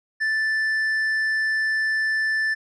sine tone with tanh clipping, 1760 Hz, A6, in tune, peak -21 dBFS, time 0.2-2.55 s, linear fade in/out 20 ms, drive 5 dB, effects none

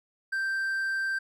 triangle tone, 1568 Hz, G6, in tune, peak -25 dBFS, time 0.32-1.19 s, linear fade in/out 10 ms, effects none

